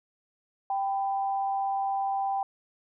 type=tone pair together; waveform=sine; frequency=784 / 999.3 Hz; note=G5 / B5; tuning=0 / +20 cents; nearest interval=major third; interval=420 cents; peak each=-26 / -37 dBFS; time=0.7-2.43 s; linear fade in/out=2 ms; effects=none